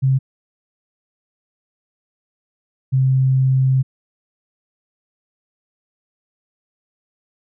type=tone pair in turn; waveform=sine; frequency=133.1 / 131.72 Hz; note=C3 / C3; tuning=+30 / +12 cents; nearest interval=unison; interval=18 cents; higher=first; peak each=-12 dBFS; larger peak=neither; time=0.02-0.19 / 2.92-3.83 s; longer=second; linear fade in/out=20 ms; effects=none